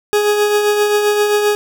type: tone with tremolo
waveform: 40% pulse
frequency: 416.2 Hz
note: G#4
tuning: 4 cents sharp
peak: -9 dBFS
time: 0.13-1.55 s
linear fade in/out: 0 ms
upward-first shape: triangle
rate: 7.6 Hz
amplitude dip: 45%
effects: none